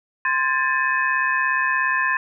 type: tone cluster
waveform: sine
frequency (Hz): 1042 / 1628 / 1765 / 2536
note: C6 / G#6 / A6 / D#7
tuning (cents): -7 / -35 / +5 / +32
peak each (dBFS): -23 / -25 / -21 / -28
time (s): 0.25-2.17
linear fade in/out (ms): 2
effects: none